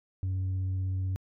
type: tone with vibrato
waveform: sine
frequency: 93.9 Hz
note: F#2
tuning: 26 cents sharp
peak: -25 dBFS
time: 0.23-1.16 s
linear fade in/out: 0 ms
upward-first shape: sine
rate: 16 Hz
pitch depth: 8 cents each way
effects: tanh soft clip ceiling -27 dBFS